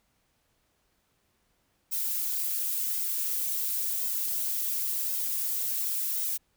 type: noise with flanger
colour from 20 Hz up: violet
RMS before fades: -30 dBFS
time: 1.91-6.38 s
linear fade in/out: 20 ms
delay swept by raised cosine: 1.7 to 5.6 ms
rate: 0.93 Hz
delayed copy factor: -0.75
effects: pink hiss -72 dBFS RMS until 6.56 s